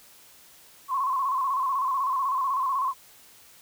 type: tone with vibrato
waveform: sine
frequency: 1066 Hz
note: C6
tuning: 32 cents sharp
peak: -23 dBFS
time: 0.88-2.94 s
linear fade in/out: 50 ms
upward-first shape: square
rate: 16 Hz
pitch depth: 67 cents each way
effects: white hiss -53 dBFS RMS until 3.61 s